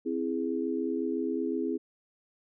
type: chord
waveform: sine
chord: C augmented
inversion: none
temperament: equal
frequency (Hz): 261.6 / 329.6 / 415.3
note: C4 / E4 / G#4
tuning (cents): 0 / 0 / 0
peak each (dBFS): -32 / -32 / -33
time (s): 0.05-1.78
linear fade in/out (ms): 20
effects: none